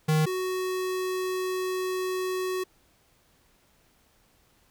square tone pair in turn, 155.56 / 370.9 Hz, D#3 / F#4, 0 / +4 cents, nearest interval octave + minor third, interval 1504 cents, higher second, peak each -21 / -28 dBFS, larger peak first, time 0.08-0.26 / 0.26-2.64 s, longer second, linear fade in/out 10 ms, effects pink hiss -64 dBFS RMS until 4.7 s

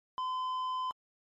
sine tone with tanh clipping, 1022 Hz, C6, 41 cents flat, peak -33 dBFS, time 0.18-0.91 s, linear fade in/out 0 ms, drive 7 dB, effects MP3 64 kbps

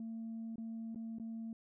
sine tone with dropouts, 225.9 Hz, A3, 46 cents sharp, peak -39 dBFS, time 0-1.53 s, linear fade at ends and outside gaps 2 ms, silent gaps 0.558-0.581 / 0.947-0.958 / 1.185-1.198 s, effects tanh soft clip ceiling -38 dBFS

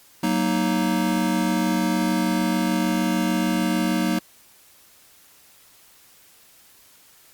square chord, D# minor, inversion first, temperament just, 186.68 / 233.3 / 311.1 Hz, F#3 / A#3 / D#4, +16 / +2 / 0 cents, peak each -25 dBFS, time 0.23-4.19 s, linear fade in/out 5 ms, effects white hiss -53 dBFS RMS until 7.33 s + Opus 48 kbps

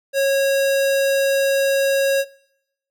square tone, 548 Hz, C#5, 20 cents flat, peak -16 dBFS, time 0.13-2.25 s, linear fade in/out 50 ms, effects noise-tail reverb RT60 0.8 s tail -22 dB re dry

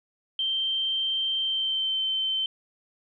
sine tone with pitch glide, 3136 to 3093 Hz, G7 to G7, 0 to -24 cents, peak -24 dBFS, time 0.39-2.46 s, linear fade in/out 2 ms, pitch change -24 cents, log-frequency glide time 1.39-2.02 s, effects none

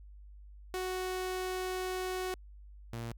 sawtooth tone pair in turn, 370 / 116.34 Hz, F#4 / A#2, 0 / -3 cents, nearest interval octave + minor sixth, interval 2003 cents, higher first, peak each -30 / -34 dBFS, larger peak first, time 0.74-2.34 / 2.93-3.12 s, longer first, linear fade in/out 0 ms, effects added 50 Hz sine -49 dBFS peak until 3.17 s

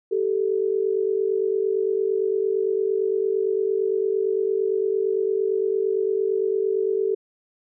sine tone pair together, 388.6 / 437.4 Hz, G4 / A4, -15 / -10 cents, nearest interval major second, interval 205 cents, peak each -22 / -23 dBFS, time 0.11-7.15 s, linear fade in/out 10 ms, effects none

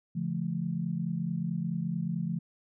sine tone cluster, 142.1 / 171.3 / 216 Hz, C#3 / F3 / A3, +43 / -33 / -32 cents, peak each -36 / -31 / -36 dBFS, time 0.15-2.39 s, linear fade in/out 10 ms, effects none

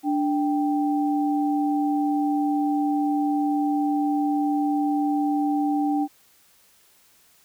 sine tone pair together, 293.7 / 784.1 Hz, D4 / G5, 0 / 0 cents, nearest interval octave + perfect fourth, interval 1700 cents, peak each -21 / -26 dBFS, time 0.03-6.08 s, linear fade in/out 50 ms, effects white hiss -58 dBFS RMS until 7.44 s

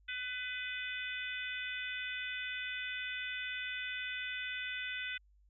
harmonic tone, 501 Hz, B4, 25 cents sharp, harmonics 3 / 4 / 5 / 6 / 7, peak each -42 / -43 / -43 / -48 / -46 dBFS, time 0.08-5.18 s, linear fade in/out 10 ms, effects added 50 Hz sine -63 dBFS peak until 5.49 s

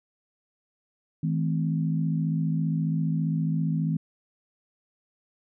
sine tone cluster, 160.8 / 215.7 / 258.9 Hz, E3 / A3 / C4, -43 / -34 / -18 cents, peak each -24 / -32 / -32 dBFS, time 1.23-3.97 s, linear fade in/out 5 ms, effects none

